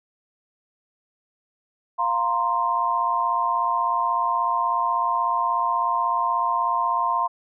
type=chord; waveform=sine; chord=F suspended fourth; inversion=none; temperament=just; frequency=698.5 / 931.3 / 1047.7 Hz; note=F5 / Bb5 / C6; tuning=0 / -2 / +2 cents; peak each=-28 / -24 / -22 dBFS; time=1.98-7.28 s; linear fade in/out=20 ms; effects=none